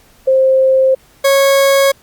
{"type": "tone pair in turn", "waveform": ["sine", "40% pulse"], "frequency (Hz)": [527, 549.9], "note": ["C5", "C#5"], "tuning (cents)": [12, -14], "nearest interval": "minor second", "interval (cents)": 74, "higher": "second", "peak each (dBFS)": -7, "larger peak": "neither", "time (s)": [[0.27, 0.95], [1.24, 1.92]], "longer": "neither", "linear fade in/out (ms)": 10, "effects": ["pink hiss -48 dBFS RMS until 2.02 s", "Opus 48 kbps"]}